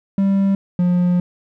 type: tone pair in turn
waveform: triangle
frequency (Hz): 196 / 177.73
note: G3 / F3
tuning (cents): 0 / +31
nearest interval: major second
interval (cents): 169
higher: first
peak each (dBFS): -11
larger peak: neither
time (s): 0.18-0.55 / 0.79-1.2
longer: second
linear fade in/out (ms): 2
effects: none